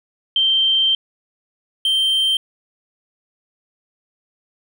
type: tone pair in turn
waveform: sine / triangle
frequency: 3136 / 3136 Hz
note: G7 / G7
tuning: 0 / 0 cents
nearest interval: unison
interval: 0 cents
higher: neither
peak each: -13 dBFS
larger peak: neither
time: 0.36-0.95 / 1.85-2.37 s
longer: first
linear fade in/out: 2 ms
effects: none